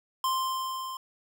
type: tone with level ramp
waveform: square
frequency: 1046.5 Hz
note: C6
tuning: in tune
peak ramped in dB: -25 to -36 dBFS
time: 0.24-0.97 s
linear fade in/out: 2 ms
effects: none